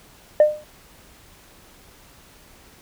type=tone with exponential decay; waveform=sine; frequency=604 Hz; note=D5; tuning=48 cents sharp; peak=-5 dBFS; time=0.4-0.64 s; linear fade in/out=2 ms; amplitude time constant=51 ms; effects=tanh soft clip ceiling -6 dBFS + pink hiss -50 dBFS RMS until 2.81 s